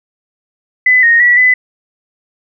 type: tone with pitch steps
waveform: sine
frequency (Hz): 2007 / 1861 / 1943 / 2006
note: B6 / A#6 / B6 / B6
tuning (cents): +27 / -3 / -29 / +26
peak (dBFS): -5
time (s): 0.86-1.54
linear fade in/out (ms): 5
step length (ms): 170
effects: none